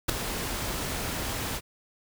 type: noise with ADSR envelope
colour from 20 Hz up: pink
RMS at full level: -21 dBFS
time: 0.08-1.61 s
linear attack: 15 ms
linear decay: 4 ms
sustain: -11 dB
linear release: 47 ms
effects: none